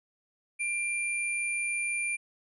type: tone pair together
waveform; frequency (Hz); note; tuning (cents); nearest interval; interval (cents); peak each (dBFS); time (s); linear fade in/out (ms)
sine; 2378 / 9512; D7 / D9; +21 / +21; 2 octaves; 2400; -29 / -36; 0.59-2.17; 20
effects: none